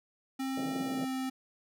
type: tone with pitch glide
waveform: square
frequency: 266 to 261.6 Hz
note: C4 to C4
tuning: +29 to 0 cents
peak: -33 dBFS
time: 0.39-1.3 s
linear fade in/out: 10 ms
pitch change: -29 cents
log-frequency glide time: 0.81-1.12 s
type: band-pass noise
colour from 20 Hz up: pink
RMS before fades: -41 dBFS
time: 0.57-1.05 s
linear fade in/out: 5 ms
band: 130 to 740 Hz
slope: 96 dB/octave
effects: none